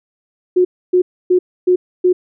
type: tone bursts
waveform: sine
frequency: 363 Hz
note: F#4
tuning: 33 cents flat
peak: -8 dBFS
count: 5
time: 0.56-2.13 s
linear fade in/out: 10 ms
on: 90 ms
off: 280 ms
effects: none